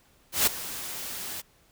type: noise with ADSR envelope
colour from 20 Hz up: white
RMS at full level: -20 dBFS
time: 0.32-1.42 s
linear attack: 150 ms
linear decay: 8 ms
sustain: -16 dB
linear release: 22 ms
effects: pink hiss -62 dBFS RMS until 1.71 s